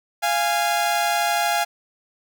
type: tone pair together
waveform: sawtooth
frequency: 693.9 / 826 Hz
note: F5 / G#5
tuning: -11 / -10 cents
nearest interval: minor third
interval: 301 cents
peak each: -18 dBFS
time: 0.22-1.65 s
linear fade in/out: 20 ms
effects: none